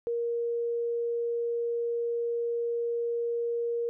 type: tone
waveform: sine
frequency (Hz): 470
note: A#4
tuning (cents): +14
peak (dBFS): -27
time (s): 0.07-3.89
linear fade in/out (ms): 0
effects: none